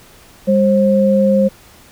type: tone pair together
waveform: sine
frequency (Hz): 200.8 / 533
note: G3 / C5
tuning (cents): +42 / +32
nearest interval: octave + perfect fourth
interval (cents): 1690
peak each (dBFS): -12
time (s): 0.47-1.49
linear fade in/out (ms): 20
effects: pink hiss -44 dBFS RMS until 1.91 s